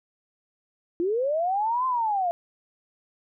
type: linear two-way sweep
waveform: sine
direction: up then down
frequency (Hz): 329.6 to 1046.5 to 673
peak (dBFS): -22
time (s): 1-2.31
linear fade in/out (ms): 0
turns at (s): 1.86
effects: none